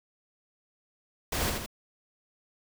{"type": "noise with echo", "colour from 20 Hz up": "pink", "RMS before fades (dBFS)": -30, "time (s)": [1.32, 1.5], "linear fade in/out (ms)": 5, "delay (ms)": 81, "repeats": 2, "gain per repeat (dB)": -4, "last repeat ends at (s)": 1.662, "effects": []}